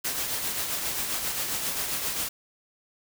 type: noise with tremolo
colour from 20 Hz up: white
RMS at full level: -28 dBFS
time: 0.04-2.29 s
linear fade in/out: 10 ms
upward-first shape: triangle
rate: 7.5 Hz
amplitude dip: 45%
effects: none